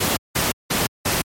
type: noise bursts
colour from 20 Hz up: pink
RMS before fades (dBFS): -20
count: 4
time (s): 0-1.22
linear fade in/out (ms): 10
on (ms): 170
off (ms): 180
effects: high-pass 80 Hz 12 dB/octave + MP3 64 kbps